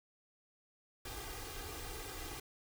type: noise with comb filter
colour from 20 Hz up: pink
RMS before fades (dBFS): -45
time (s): 1.05-2.4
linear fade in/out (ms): 5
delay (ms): 2.5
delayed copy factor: +1
effects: none